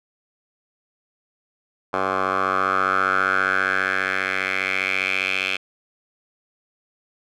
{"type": "tone with band-pass filter sweep", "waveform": "10% pulse", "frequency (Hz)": 94.9, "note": "F#2", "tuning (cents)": 44, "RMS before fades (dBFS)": -22, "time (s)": [1.93, 5.57], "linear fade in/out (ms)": 10, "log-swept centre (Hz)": [980, 2700], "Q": 4.7, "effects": []}